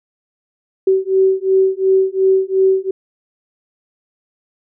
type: beating tone pair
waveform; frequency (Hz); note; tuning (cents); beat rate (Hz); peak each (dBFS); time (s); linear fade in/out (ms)
sine; 380.3 / 383.1; F#4 / G4; +48 / -40; 2.8; -14; 0.87-2.91; 5
effects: none